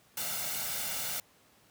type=noise with comb filter; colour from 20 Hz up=white; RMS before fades=-35 dBFS; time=0.17-1.2 s; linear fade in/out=2 ms; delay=1.4 ms; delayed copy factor=+0.6; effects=pink hiss -63 dBFS RMS until 1.7 s + high-pass 100 Hz 12 dB/octave